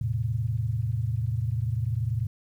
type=tone cluster; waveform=sine; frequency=82.7 / 111.7 / 132 Hz; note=E2 / A2 / C3; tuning=+6 / +27 / +16 cents; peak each=-34 / -26 / -31 dBFS; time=0.01-2.27 s; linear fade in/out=5 ms; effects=10-bit